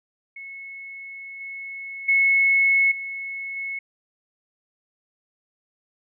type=tone with level steps; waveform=sine; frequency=2192 Hz; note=C#7; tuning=20 cents flat; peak=-35 / -32 / -15 / -29 / -27 dBFS; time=0.36-3.79 s; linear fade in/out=5 ms; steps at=1.4 / 2.08 / 2.91 / 3.56 s; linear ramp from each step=10 ms; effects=none